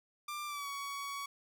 sawtooth tone with pitch glide, 1187 to 1123.6 Hz, D6 to C#6, +18 to +23 cents, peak -35 dBFS, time 0.28-1.26 s, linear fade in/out 5 ms, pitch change -95 cents, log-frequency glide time 0.46-0.68 s, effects none

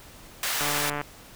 pink high-pass noise, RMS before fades -28 dBFS, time 0.43-0.9 s, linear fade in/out 2 ms, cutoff 1100 Hz, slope 12 dB/octave
click train, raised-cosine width 0.5 ms, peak -15 dBFS, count 60, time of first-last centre 0.61-1.014 s, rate 146 Hz
effects pink hiss -48 dBFS RMS until 1.35 s

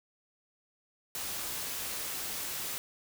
white noise, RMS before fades -37 dBFS, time 1.15-2.78 s, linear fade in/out 0 ms, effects none

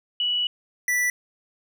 sine / square tone pair in turn, 2943 / 1969 Hz, F#7 / B6, -10 / -6 cents, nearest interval perfect fifth, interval 696 cents, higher first, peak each -21 dBFS, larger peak neither, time 0.2-0.47 / 0.88-1.1 s, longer first, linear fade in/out 2 ms, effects none

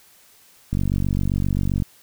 click train, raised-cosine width 5 ms, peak -10 dBFS, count 53, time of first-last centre 0.73-1.822 s, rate 47.6 Hz, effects white hiss -53 dBFS RMS until 2.02 s

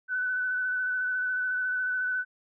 sine tone with vibrato, 1501 Hz, F#6, 24 cents sharp, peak -26 dBFS, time 0.08-2.25 s, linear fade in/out 50 ms, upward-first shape square, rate 14 Hz, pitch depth 16 cents each way, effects none

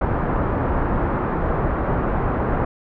pink low-pass noise, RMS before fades -21 dBFS, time 0.01-2.65 s, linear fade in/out 5 ms, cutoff 1400 Hz, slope 24 dB/octave, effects none

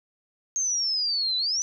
sine exponential two-way sweep, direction down then up, 6470 to 3951 to 6060 Hz, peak -23 dBFS, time 0.56-1.62 s, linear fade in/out 0 ms, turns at 1.37 s, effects none

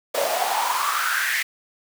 pink noise with high-pass filter sweep, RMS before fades -23 dBFS, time 0.14-1.43 s, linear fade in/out 10 ms, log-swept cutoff 550 to 2000 Hz, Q 6.3, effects none

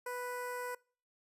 15% pulse tone with notch filter, 493.9 Hz, B4, in tune, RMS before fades -40 dBFS, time 0.06-0.75 s, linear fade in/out 5 ms, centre 3800 Hz, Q 0.57, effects noise-tail reverb RT60 0.4 s tail -24 dB re dry + resampled to 32000 Hz

